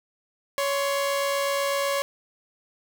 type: tone pair together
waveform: sawtooth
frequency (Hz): 560 / 1052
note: C#5 / C6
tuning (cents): +18 / +9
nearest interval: major seventh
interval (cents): 1091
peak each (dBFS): -20 / -28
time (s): 0.58-2.02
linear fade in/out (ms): 0
effects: none